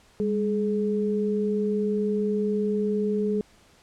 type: tone pair together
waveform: sine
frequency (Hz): 202.8 / 423.2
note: G#3 / G#4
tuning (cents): -41 / +33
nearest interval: octave + minor second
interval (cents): 1274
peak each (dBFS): -25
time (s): 0.2-3.41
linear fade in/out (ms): 0
effects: pink hiss -57 dBFS RMS until 3.82 s + low-pass 9000 Hz 12 dB/octave